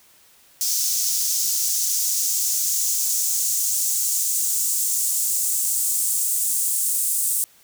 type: noise with high-pass filter sweep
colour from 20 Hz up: white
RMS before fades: -22 dBFS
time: 0.61-7.44 s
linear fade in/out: 0 ms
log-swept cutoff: 5700 to 8600 Hz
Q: 2.3
effects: white hiss -54 dBFS RMS until 7.63 s